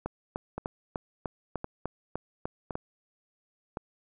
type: two click trains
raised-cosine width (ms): 1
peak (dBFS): -18 / -20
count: 10 / 4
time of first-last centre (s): 0.06-2.755 / 0.58-3.771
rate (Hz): 3.34 / 0.94
effects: none